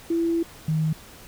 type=tone pair in turn; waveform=sine; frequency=334.2 / 157.13 Hz; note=E4 / D#3; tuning=+24 / +17 cents; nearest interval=octave + minor second; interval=1307 cents; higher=first; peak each=-20 dBFS; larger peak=neither; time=0.1-0.43 / 0.68-0.93 s; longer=first; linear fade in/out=5 ms; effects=pink hiss -46 dBFS RMS until 1.27 s